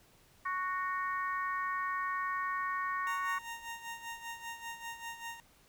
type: harmonic tone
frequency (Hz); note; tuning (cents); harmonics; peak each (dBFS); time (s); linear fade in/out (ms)
370; F#4; 0; 3 / 4 / 5 / 6; -34 / -43 / -38 / -49; 0.45-3.39; 10
type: tone with tremolo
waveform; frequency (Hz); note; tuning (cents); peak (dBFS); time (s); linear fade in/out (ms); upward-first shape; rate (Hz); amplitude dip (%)
20% pulse; 927; A#5; -10; -34; 3.07-5.4; 0; sine; 5.1; 70
effects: pink hiss -64 dBFS RMS until 5.68 s